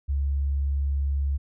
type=tone; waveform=sine; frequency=69.8 Hz; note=C#2; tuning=13 cents sharp; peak=-22 dBFS; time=0.08-1.38 s; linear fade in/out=20 ms; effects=none